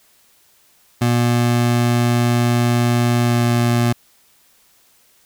25% pulse tone with pitch glide, 120 to 119.24 Hz, B2 to A#2, -49 to +40 cents, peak -10 dBFS, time 1.01-3.93 s, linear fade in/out 10 ms, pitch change -11 cents, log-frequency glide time 3.25-3.41 s, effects white hiss -55 dBFS RMS until 5.25 s

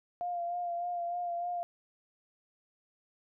sine tone with vibrato, 698.5 Hz, F5, in tune, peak -32 dBFS, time 0.21-1.63 s, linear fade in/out 0 ms, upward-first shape sine, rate 3.3 Hz, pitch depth 27 cents each way, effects none

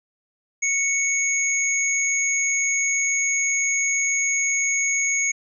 sine tone pair together, 2217 / 6629 Hz, C#7 / G#8, 0 / -4 cents, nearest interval octave + perfect fifth, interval 1896 cents, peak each -22 dBFS, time 0.62-5.32 s, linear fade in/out 10 ms, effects none

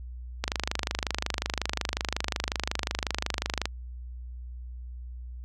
click train, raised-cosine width 0.2 ms, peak -9 dBFS, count 83, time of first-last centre 0.44-3.656 s, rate 25.5 Hz, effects added 61 Hz sine -37 dBFS peak until 5.44 s

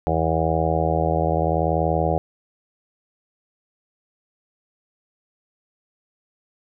harmonic tone, 80.7 Hz, E2, 36 cents flat, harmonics 1 / 2 / 4 / 5 / 6 / 7 / 8 / 9 / 10, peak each -25 / -25 / -29 / -29 / -27 / -26 / -30 / -25 / -30 dBFS, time 0.07-2.18 s, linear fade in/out 0 ms, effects none

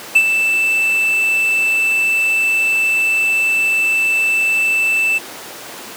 triangle tone with ADSR envelope, 2648 Hz, E7, 7 cents sharp, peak -3 dBFS, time 0.15-5.19 s, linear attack 10 ms, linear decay 60 ms, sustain -8 dB, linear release 19 ms, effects pink hiss -31 dBFS RMS until 5.96 s + high-pass 300 Hz 12 dB/octave

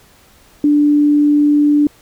sine tone, 293.7 Hz, D4, in tune, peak -8 dBFS, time 0.64-1.87 s, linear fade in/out 2 ms, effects pink hiss -48 dBFS RMS until 2.01 s

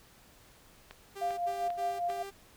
click train, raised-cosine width 0.3 ms, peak -29 dBFS, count 4, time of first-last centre 0.91-2.1 s, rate 2.52 Hz
sawtooth tone bursts, 395 Hz, G4, 13 cents sharp, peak -37 dBFS, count 4, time 1.15-2.31 s, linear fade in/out 20 ms, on 230 ms, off 80 ms
sine tone with tremolo, 698.5 Hz, F5, in tune, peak -28 dBFS, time 1.21-2.23 s, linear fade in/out 10 ms, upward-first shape sine, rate 5 Hz, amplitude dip 60%
effects pink hiss -59 dBFS RMS until 2.56 s

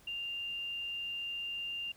sine tone with frequency modulation, 2794 Hz, F7, in tune, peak -36 dBFS, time 0.07-1.92 s, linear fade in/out 5 ms, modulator 63.6 Hz, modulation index 0.29, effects pink hiss -62 dBFS RMS until 1.96 s

